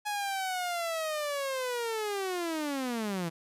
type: linear sweep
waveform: sawtooth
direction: down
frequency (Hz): 840 to 161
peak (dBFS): -27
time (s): 0.05-3.3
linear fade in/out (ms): 20
effects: resampled to 32000 Hz + 11-bit